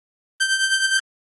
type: tone with tremolo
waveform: sawtooth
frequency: 1560 Hz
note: G6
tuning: 9 cents flat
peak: -11 dBFS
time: 0.4-1 s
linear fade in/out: 10 ms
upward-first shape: triangle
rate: 9.5 Hz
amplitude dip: 70%
effects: AAC 32 kbps